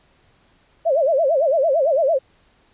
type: tone with vibrato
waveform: sine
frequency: 595 Hz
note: D5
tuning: 22 cents sharp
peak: -14 dBFS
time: 0.85-2.19 s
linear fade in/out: 20 ms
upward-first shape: sine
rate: 8.9 Hz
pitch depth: 230 cents each way
effects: pink hiss -58 dBFS RMS until 2.73 s + resampled to 8000 Hz